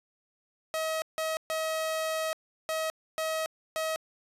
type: tone bursts at uneven times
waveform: sawtooth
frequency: 637 Hz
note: D#5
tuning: 41 cents sharp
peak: -25 dBFS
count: 6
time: 0.74-1.02 / 1.18-1.37 / 1.5-2.33 / 2.69-2.9 / 3.18-3.46 / 3.76-3.96 s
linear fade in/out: 0 ms
effects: resampled to 32000 Hz